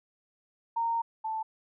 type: tone pair in turn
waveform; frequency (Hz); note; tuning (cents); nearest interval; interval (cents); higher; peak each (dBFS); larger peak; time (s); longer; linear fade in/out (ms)
sine; 923 / 880.6; A#5 / A5; -17 / +1; minor second; 82; first; -26 / -30; first; 0.76-1.02 / 1.24-1.43; first; 10
effects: none